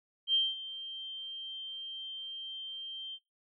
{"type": "tone with ADSR envelope", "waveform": "sine", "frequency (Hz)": 3149, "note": "G7", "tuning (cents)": 7, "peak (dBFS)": -23, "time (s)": [0.27, 3.19], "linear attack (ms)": 69, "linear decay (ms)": 210, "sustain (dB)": -16, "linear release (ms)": 52, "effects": ["noise-tail reverb RT60 0.3 s tail -25 dB re dry"]}